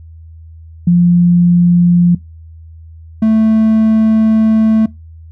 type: tone pair in turn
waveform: sine / triangle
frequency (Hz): 174.61 / 220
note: F3 / A3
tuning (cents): 0 / 0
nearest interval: major third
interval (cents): 400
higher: second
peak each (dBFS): -5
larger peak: neither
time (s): 0.87-2.15 / 3.22-4.86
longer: second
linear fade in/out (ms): 5
effects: noise-tail reverb RT60 0.2 s tail -21 dB re dry + added 81 Hz sine -32 dBFS peak until 5.31 s